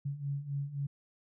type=beating tone pair; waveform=sine; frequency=138.59 / 142.39 Hz; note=C#3 / C#3; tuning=0 / +47 cents; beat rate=3.8 Hz; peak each=-39 / -35 dBFS; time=0.05-0.87 s; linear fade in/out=10 ms; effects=none